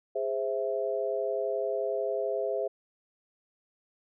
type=chord; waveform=sine; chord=Ab augmented; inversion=none; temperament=equal with one note detuned; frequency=412 / 523.3 / 659.3 Hz; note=Ab4 / C5 / E5; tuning=-14 / 0 / 0 cents; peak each=-32 dBFS; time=0.15-2.68 s; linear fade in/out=10 ms; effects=none